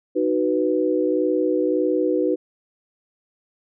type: chord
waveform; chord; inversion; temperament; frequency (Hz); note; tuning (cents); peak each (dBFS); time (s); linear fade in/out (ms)
sine; B major; first; just; 308.7 / 370.4 / 493.9; D#4 / F#4 / B4; -14 / +2 / 0; -22; 0.15-2.36; 20
effects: none